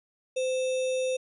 sine tone with sample-and-hold, 515 Hz, C5, 28 cents flat, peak -25 dBFS, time 0.36-1.17 s, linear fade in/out 10 ms, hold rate 3150 Hz, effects resampled to 24000 Hz

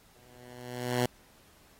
10% pulse tone with exponential growth, 123.47 Hz, B2, in tune, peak -16 dBFS, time 0.14-1.06 s, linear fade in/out 5 ms, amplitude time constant 200 ms, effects pink hiss -61 dBFS RMS until 1.79 s + AAC 48 kbps

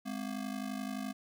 square ring-modulated tone, 233.1 Hz, A#3, in tune, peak -34 dBFS, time 0.05-1.13 s, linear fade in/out 20 ms, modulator 25.8 Hz, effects none

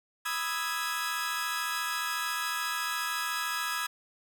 sawtooth chord, E major seventh, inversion second, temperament equal, 987.8 / 1244.5 / 1318.5 / 1661.2 Hz, B5 / D#6 / E6 / G#6, 0 / 0 / 0 / 0 cents, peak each -35 / -33 / -33 / -30 dBFS, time 0.25-3.87 s, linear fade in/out 10 ms, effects none

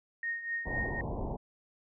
sine tone with tremolo, 1855 Hz, A#6, 9 cents flat, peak -30 dBFS, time 0.23-1.01 s, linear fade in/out 2 ms, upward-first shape triangle, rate 4 Hz, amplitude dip 75%
pink low-pass noise, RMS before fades -36 dBFS, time 0.65-1.37 s, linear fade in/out 20 ms, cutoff 1000 Hz, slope 96 dB/octave
effects none

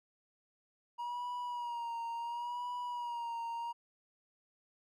triangle tone with vibrato, 953 Hz, A#5, 38 cents sharp, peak -35 dBFS, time 0.98-3.73 s, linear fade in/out 20 ms, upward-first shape sine, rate 0.71 Hz, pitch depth 47 cents each way, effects none

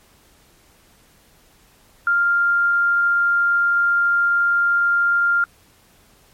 sine tone, 1396.9 Hz, F6, in tune, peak -14 dBFS, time 2.07-5.44 s, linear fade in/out 2 ms, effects pink hiss -54 dBFS RMS until 6.33 s + MP3 64 kbps

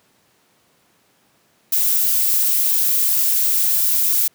violet noise, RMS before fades -17 dBFS, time 1.72-4.28 s, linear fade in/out 5 ms, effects pink hiss -59 dBFS RMS until 4.34 s + high-pass 150 Hz 12 dB/octave

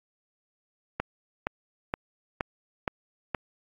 click train, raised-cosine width 0.5 ms, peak -12 dBFS, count 6, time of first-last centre 1-3.347 s, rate 2.13 Hz, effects AAC 64 kbps

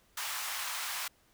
pink high-pass noise, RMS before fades -37 dBFS, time 0.17-1.08 s, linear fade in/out 5 ms, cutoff 920 Hz, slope 24 dB/octave, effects pink hiss -67 dBFS RMS until 1.33 s

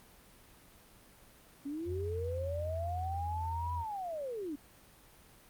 sine linear two-way sweep, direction up then down, 272.3 to 987.8 to 272.3 Hz, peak -36 dBFS, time 1.65-4.56 s, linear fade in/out 10 ms, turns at 3.74 s
sine tone with pitch glide, 87.31 to 84.43 Hz, F2 to E2, 0 to +42 cents, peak -36 dBFS, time 1.85-3.85 s, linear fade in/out 50 ms, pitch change -58 cents, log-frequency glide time 2.04-2.63 s
effects pink hiss -59 dBFS RMS until 5.49 s + Opus 32 kbps

